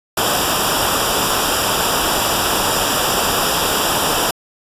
pink noise with comb filter, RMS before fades -17 dBFS, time 0.17-4.31 s, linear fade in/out 5 ms, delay 0.47 ms, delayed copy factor -0.8, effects resampled to 32000 Hz

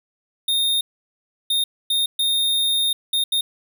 square tone bursts at uneven times, 3680 Hz, A#7, 23 cents flat, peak -18 dBFS, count 6, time 0.48-0.81 / 1.5-1.64 / 1.9-2.06 / 2.19-2.93 / 3.13-3.24 / 3.32-3.41 s, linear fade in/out 5 ms, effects none

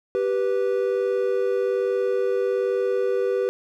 triangle tone pair together, 390.5 / 491.7 Hz, G4 / B4, -7 / -8 cents, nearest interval major third, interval 399 cents, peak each -21 dBFS, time 0.15-3.49 s, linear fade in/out 0 ms, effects none

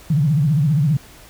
sine tone with vibrato, 148.5 Hz, D3, 20 cents sharp, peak -13 dBFS, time 0.1-0.97 s, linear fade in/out 5 ms, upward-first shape sine, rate 15 Hz, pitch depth 190 cents each way, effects added 50 Hz sine -48 dBFS peak until 1.29 s + pink hiss -44 dBFS RMS until 1.29 s

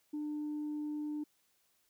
sine tone, 299.2 Hz, D4, 32 cents sharp, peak -34 dBFS, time 0.13-1.24 s, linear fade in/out 10 ms, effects tanh soft clip ceiling -33 dBFS + white hiss -74 dBFS RMS until 1.89 s

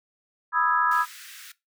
sine chord, E major seventh, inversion second, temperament equal, 987.8 / 1244.5 / 1318.5 / 1661.2 Hz, B5 / D#6 / E6 / G#6, 0 / 0 / 0 / 0 cents, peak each -25 dBFS, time 0.52-1.06 s, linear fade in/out 50 ms
pink high-pass noise, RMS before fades -44 dBFS, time 0.91-1.52 s, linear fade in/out 5 ms, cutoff 1400 Hz, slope 48 dB/octave
effects noise-tail reverb RT60 0.2 s tail -19 dB re dry

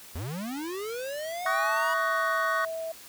square linear sweep, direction up, 70.9 to 980 Hz, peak -33 dBFS, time 0.15-1.94 s, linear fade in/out 5 ms
sine tone with pitch glide, 659.3 to 651.4 Hz, E5 to E5, 0 to -21 cents, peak -31 dBFS, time 1.45-2.92 s, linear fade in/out 5 ms, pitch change -21 cents, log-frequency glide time 1.67-2.51 s
triangle chord, D# minor seventh, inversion third, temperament just, 1120.1 / 1244.5 / 1493.4 / 1866.8 Hz, C#6 / D#6 / F#6 / A#6, +18 / 0 / +16 / +2 cents, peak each -27 / -31 / -29 / -30 dBFS, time 1.46-2.65 s, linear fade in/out 2 ms
effects white hiss -48 dBFS RMS until 3.08 s

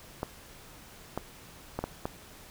clicks, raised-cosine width 1 ms, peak -17 dBFS, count 5, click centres 0.231 / 1.176 / 1.79 / 1.84 / 2.055 s, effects pink hiss -51 dBFS RMS until 2.5 s

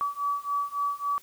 sine beating tone pair, 1143 / 1146.6 Hz, D6 / D6, -47 / -42 cents, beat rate 3.6 Hz, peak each -30 / -29 dBFS, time 0.01-1.18 s, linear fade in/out 0 ms, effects white hiss -55 dBFS RMS until 1.22 s

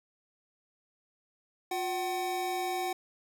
square tone pair together, 356.8 / 756 Hz, F4 / F#5, +37 / +37 cents, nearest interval octave + minor second, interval 1300 cents, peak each -36 / -33 dBFS, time 1.71-2.93 s, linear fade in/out 5 ms, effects none

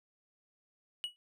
triangle tone with exponential decay, 2926 Hz, F#7, 20 cents flat, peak -29 dBFS, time 1.04-1.16 s, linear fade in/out 0 ms, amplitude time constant 24 ms, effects none

